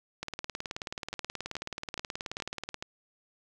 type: two click trains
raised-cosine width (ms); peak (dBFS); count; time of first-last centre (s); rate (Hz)
0.2; -19 / -18; 5 / 48; 1.13-2.825 / 0.23-2.743; 2.36 / 18.7
effects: none